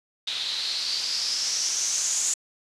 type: noise with low-pass filter sweep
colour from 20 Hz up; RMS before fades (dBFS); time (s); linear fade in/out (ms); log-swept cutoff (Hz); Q
blue; -27; 0.27-2.34; 5; 3700 to 7200; 5.7
effects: low-pass 11000 Hz 12 dB/octave